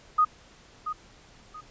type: tone with echo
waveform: sine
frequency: 1243 Hz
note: D#6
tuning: 2 cents flat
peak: -17 dBFS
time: 0.18-0.25 s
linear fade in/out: 10 ms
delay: 680 ms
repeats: 2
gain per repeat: -11 dB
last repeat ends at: 1.61 s
effects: pink hiss -54 dBFS RMS until 1.7 s + resampled to 16000 Hz